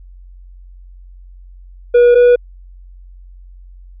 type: tone pair in turn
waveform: triangle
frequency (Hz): 482.7 / 486.9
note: B4 / B4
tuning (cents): -40 / -25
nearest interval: unison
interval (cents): 15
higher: second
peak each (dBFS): -3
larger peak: neither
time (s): 1.94-2.15 / 2.15-2.36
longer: neither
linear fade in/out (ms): 10
effects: added 45 Hz sine -35 dBFS peak until 4 s + resampled to 8000 Hz